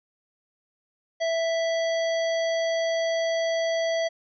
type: harmonic tone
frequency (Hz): 659.3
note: E5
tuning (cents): 0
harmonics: 1 / 3 / 5 / 7 / 9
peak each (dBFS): -23 / -33 / -37 / -40 / -42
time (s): 1.2-4.09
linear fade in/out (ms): 20
effects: none